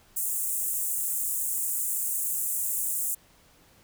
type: high-pass noise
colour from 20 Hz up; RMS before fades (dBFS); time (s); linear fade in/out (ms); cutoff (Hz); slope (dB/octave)
pink; -29; 0.16-3.15; 10; 7500; 48
effects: pink hiss -59 dBFS RMS until 3.83 s